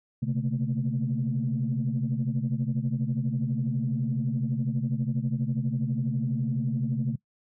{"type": "tone cluster", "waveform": "sine", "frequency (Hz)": [126.8, 138.9, 221, 233.5], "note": ["B2", "C#3", "A3", "A#3"], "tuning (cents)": [46, 4, 8, 3], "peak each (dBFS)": [-29, -28, -30, -35], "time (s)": [0.22, 7.16], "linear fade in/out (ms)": 10, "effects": ["noise-tail reverb RT60 0.1 s tail -21 dB re dry", "tanh soft clip ceiling -17 dBFS"]}